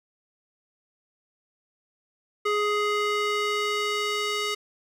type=tone with band-pass filter sweep; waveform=square; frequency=417 Hz; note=G#4; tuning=7 cents sharp; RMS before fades=-26 dBFS; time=2.45-4.55 s; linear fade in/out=10 ms; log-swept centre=1400 to 3300 Hz; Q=0.75; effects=9-bit